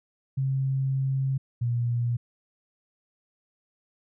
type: tone pair in turn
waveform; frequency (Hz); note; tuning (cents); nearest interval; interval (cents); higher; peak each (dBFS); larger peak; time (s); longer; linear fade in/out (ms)
sine; 134.2 / 119.56; C3 / A#2; +44 / +44; major second; 200; first; -23; neither; 0.37-1.38 / 1.61-2.17; first; 10
effects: none